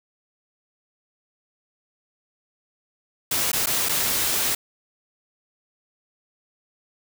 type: noise with dropouts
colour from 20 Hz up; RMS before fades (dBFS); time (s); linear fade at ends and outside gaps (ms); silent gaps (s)
white; -23; 3.31-4.55; 5; 3.518-3.53 / 3.66-3.669 / 3.888-3.892
effects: none